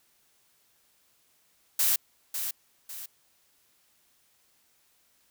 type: noise with echo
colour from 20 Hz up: blue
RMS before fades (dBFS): -24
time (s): 1.79-1.96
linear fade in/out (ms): 5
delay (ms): 550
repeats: 2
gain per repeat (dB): -8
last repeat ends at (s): 3.06
effects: white hiss -67 dBFS RMS until 5.3 s